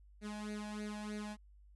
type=tone with flanger; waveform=sawtooth; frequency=210.3 Hz; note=G#3; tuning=22 cents sharp; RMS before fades=-43 dBFS; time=0.21-1.37 s; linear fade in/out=50 ms; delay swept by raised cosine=0.46 to 1.23 ms; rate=3.2 Hz; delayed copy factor=+0.8; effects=added 50 Hz sine -58 dBFS peak until 1.75 s + resampled to 24000 Hz